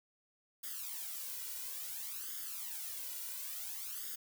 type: noise with flanger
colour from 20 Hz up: blue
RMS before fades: -43 dBFS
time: 0.63-4.16 s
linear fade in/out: 10 ms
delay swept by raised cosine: 0.59 to 2.09 ms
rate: 0.58 Hz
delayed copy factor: +1
effects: none